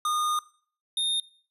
square tone pair in turn, 1223 / 3665 Hz, D#6 / A#7, -30 / -30 cents, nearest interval octave + perfect fifth, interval 1900 cents, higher second, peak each -25 dBFS, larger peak neither, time 0.05-0.39 / 0.97-1.2 s, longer first, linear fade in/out 2 ms, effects noise-tail reverb RT60 0.5 s tail -21 dB re dry + resampled to 32000 Hz

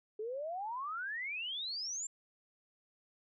sine exponential sweep, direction up, 415.3 to 7459 Hz, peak -37 dBFS, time 0.19-2.07 s, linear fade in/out 5 ms, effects none

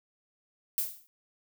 violet noise with exponential decay, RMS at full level -26 dBFS, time 0.78-1.07 s, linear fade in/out 0 ms, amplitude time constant 62 ms, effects none

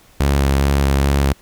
sawtooth tone with vibrato, 69.3 Hz, C#2, in tune, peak -9 dBFS, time 0.2-1.33 s, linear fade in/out 5 ms, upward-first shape square, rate 2.4 Hz, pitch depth 15 cents each way, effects pink hiss -50 dBFS RMS until 1.41 s

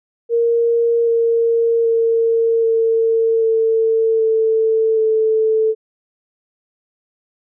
sine tone with pitch steps, 466.3 / 461.7 / 457.2 / 452.8 / 448.3 / 444 / 439.6 Hz, A#4 / A#4 / A#4 / A4 / A4 / A4 / A4, +1 / -17 / -34 / +50 / +32 / +16 / -2 cents, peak -12 dBFS, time 0.29-5.75 s, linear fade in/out 50 ms, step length 780 ms, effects none

